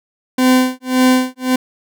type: tone with tremolo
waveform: 40% pulse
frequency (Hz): 255.8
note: C4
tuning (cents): -39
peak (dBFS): -7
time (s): 0.38-1.56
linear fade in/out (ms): 5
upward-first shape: sine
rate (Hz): 1.8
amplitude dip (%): 100
effects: none